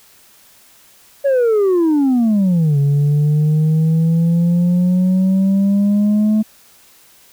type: exponential two-way sweep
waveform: sine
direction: down then up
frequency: 569 to 140.6 to 216.9 Hz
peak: -8 dBFS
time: 1.24-6.43 s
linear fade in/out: 20 ms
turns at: 2.78 s
effects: tanh soft clip ceiling -10 dBFS + white hiss -48 dBFS RMS until 7.32 s